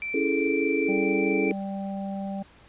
sine tone, 2338 Hz, D7, 8 cents flat, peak -29 dBFS, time 0.02-1.51 s, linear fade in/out 0 ms
sine chord, A major seventh, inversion first, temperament equal, 277.2 / 329.6 / 415.3 / 440 Hz, C#4 / E4 / G#4 / A4, 0 / 0 / 0 / 0 cents, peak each -28 dBFS, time 0.14-1.52 s, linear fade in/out 5 ms
harmonic tone, 196 Hz, G3, in tune, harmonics 1 / 3 / 4, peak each -30 / -38 / -38 dBFS, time 0.88-2.43 s, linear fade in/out 10 ms
effects pink hiss -54 dBFS RMS until 2.68 s + resampled to 8000 Hz

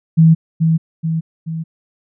sine tone with echo, 162.1 Hz, E3, 29 cents flat, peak -5 dBFS, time 0.17-0.35 s, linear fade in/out 20 ms, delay 430 ms, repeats 3, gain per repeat -5 dB, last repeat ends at 1.64 s, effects none

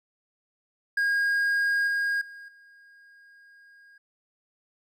triangle tone with level steps, 1629 Hz, G#6, 34 cents flat, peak -20 / -22 / -40 / -50 dBFS, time 0.97-3.98 s, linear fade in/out 5 ms, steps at 1.87 / 2.21 / 2.48 s, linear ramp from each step 5 ms, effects none

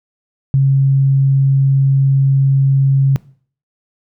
sine tone, 136.2 Hz, C#3, 30 cents flat, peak -8 dBFS, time 0.54-3.16 s, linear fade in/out 0 ms, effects noise-tail reverb RT60 0.5 s tail -21 dB re dry

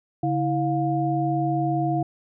sine tone cluster, 141.7 / 326.5 / 707 Hz, C#3 / E4 / F5, +38 / -17 / +21 cents, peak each -25 dBFS, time 0.23-2.03 s, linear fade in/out 5 ms, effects none

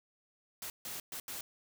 white noise bursts at uneven times, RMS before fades -42 dBFS, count 4, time 0.62-0.7 / 0.85-1 / 1.12-1.2 / 1.28-1.41 s, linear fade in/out 2 ms, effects none

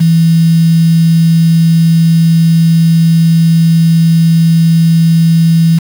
sine tone with quantisation, 164.81 Hz, E3, in tune, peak -4 dBFS, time 0-5.79 s, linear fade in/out 10 ms, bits 4, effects none

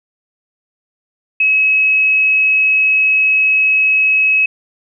sine tone, 2565 Hz, E7, 48 cents flat, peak -9 dBFS, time 1.4-4.46 s, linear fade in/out 5 ms, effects none

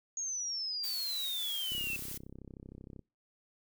sine exponential sweep, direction down, 6645 to 2637 Hz, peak -34 dBFS, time 0.17-1.96 s, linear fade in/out 2 ms
blue noise, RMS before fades -42 dBFS, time 0.83-2.18 s, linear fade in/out 10 ms
click train, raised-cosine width 3 ms, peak -35 dBFS, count 43, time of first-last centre 1.72-2.993 s, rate 33 Hz
effects noise-tail reverb RT60 0.3 s tail -26 dB re dry

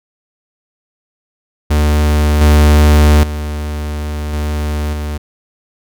45% pulse tone with level steps, 74.8 Hz, D2, 32 cents sharp, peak -9 / -5 / -18 / -15 / -18 dBFS, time 1.7-5.18 s, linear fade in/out 10 ms, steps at 2.41 / 3.23 / 4.33 / 4.93 s, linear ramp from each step 5 ms, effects none

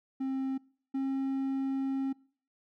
triangle tone pair in turn, 266 / 269.1 Hz, C4 / C4, +29 / +49 cents, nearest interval unison, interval 20 cents, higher second, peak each -28 / -27 dBFS, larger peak second, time 0.2-0.58 / 0.94-2.13 s, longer second, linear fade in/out 10 ms, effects noise-tail reverb RT60 0.5 s tail -24 dB re dry

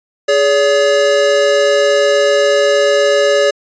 square tone pair together, 416.9 / 570 Hz, G#4 / C#5, +7 / +48 cents, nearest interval perfect fourth, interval 541 cents, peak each -15 / -11 dBFS, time 0.28-3.51 s, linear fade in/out 10 ms, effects resampled to 16000 Hz

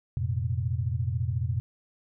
sine tone cluster, 88.4 / 112.5 / 126.7 Hz, F2 / A2 / B2, +22 / +39 / +45 cents, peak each -30 dBFS, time 0.17-1.6 s, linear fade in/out 0 ms, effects none

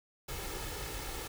pink noise with comb filter, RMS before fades -40 dBFS, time 0.28-1.28 s, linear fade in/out 10 ms, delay 2.3 ms, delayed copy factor +0.55, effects none

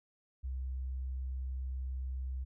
sine tone, 64.8 Hz, C2, 16 cents flat, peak -35 dBFS, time 0.43-2.45 s, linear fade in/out 20 ms, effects none

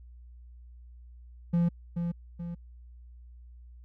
triangle tone with echo, 171.5 Hz, F3, 31 cents flat, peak -20 dBFS, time 1.53-1.69 s, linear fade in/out 10 ms, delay 430 ms, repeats 2, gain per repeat -6 dB, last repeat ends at 2.55 s, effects added 60 Hz sine -47 dBFS peak until 3.84 s

